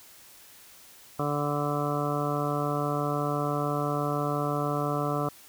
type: harmonic tone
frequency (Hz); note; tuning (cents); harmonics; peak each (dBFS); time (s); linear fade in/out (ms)
146; D3; -10; 1 / 2 / 3 / 4 / 5 / 7 / 8 / 9; -31 / -33 / -34 / -34 / -35 / -37 / -35 / -36; 1.19-5.29; 5
effects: white hiss -52 dBFS RMS until 5.48 s